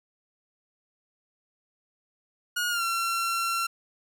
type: tone with pitch glide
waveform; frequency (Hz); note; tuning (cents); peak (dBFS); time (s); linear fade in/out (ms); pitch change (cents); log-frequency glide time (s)
sawtooth; 1440 to 1360; F#6 to F6; -47 to -46; -22; 2.56-3.67; 10; -99; 2.7-2.83
effects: none